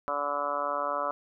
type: harmonic tone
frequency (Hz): 144.2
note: D3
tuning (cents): -31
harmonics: 2 / 3 / 4 / 5 / 6 / 7 / 8 / 9 / 10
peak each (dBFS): -45 / -45 / -33 / -38 / -45 / -34 / -35 / -33 / -45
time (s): 0.08-1.11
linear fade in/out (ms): 0
effects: none